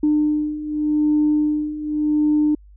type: beating tone pair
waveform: sine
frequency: 300.4 / 301.26 Hz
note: D4 / D4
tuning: +39 / +44 cents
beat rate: 0.86 Hz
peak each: -21 / -17 dBFS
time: 0.03-2.55 s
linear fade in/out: 5 ms
effects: tanh soft clip ceiling -9 dBFS + added 50 Hz sine -43 dBFS peak until 2.76 s